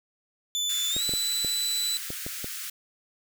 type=tone with pitch glide; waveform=30% pulse; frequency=3500 to 3974 Hz; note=A7 to B7; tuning=-10 to +10 cents; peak=-23 dBFS; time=0.55-1.97 s; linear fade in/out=0 ms; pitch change=+220 cents; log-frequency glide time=0.89-1.03 s
type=high-pass noise; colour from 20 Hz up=white; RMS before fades=-36 dBFS; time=0.69-2.7 s; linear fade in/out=5 ms; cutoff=1300 Hz; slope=48 dB/octave
type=clicks; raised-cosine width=2 ms; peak=-22 dBFS; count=7; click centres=0.965 / 1.093 / 1.137 / 1.447 / 2.104 / 2.265 / 2.444 s
effects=none